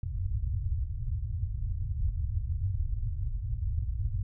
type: low-pass noise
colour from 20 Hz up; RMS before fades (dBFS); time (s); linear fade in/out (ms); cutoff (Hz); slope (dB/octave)
white; -31; 0.03-4.23; 5; 110; 48
effects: none